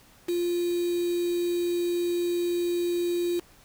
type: tone with quantisation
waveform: sine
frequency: 348.5 Hz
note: F4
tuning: 4 cents flat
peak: -24 dBFS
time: 0.28-3.4 s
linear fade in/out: 10 ms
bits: 6
effects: pink hiss -56 dBFS RMS until 3.64 s